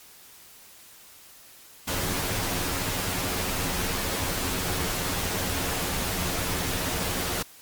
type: noise with comb filter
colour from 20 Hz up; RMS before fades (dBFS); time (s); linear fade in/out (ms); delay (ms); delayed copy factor
pink; -28; 1.87-7.43; 10; 11; +0.6
effects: white hiss -50 dBFS RMS until 7.61 s + MP3 96 kbps